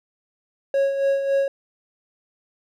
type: tone with tremolo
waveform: triangle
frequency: 550 Hz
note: C#5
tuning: 14 cents flat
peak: -14 dBFS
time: 0.74-1.48 s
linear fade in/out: 2 ms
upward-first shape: sine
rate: 3.6 Hz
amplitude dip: 55%
effects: none